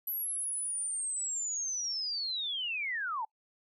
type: linear sweep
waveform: sine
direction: down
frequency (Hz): 11840 to 830.6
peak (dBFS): -32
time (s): 0.07-3.25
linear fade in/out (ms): 5
effects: noise-tail reverb RT60 0.1 s tail -25 dB re dry